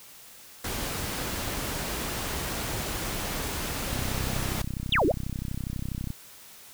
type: noise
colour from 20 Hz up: pink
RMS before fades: -32 dBFS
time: 0.64-4.62 s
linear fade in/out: 5 ms
type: click train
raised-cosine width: 5 ms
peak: -20 dBFS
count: 71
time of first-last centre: 3.93-6.104 s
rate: 32.2 Hz
type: exponential two-way sweep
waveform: sine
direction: down then up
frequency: 3951 to 272 to 768 Hz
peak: -20 dBFS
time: 4.92-5.12 s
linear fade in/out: 5 ms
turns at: 5.06 s
effects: white hiss -49 dBFS RMS until 6.73 s